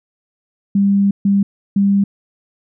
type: tone bursts at uneven times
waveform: sine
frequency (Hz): 199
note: G3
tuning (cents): +26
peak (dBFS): -10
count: 3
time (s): 0.75-1.11 / 1.25-1.43 / 1.76-2.04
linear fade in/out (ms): 5
effects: none